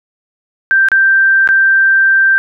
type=tone with dropouts; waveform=sine; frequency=1570 Hz; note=G6; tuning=2 cents sharp; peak=-6 dBFS; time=0.71-2.38 s; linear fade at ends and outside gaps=0 ms; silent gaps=0.886-0.917 / 1.475-1.489 s; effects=none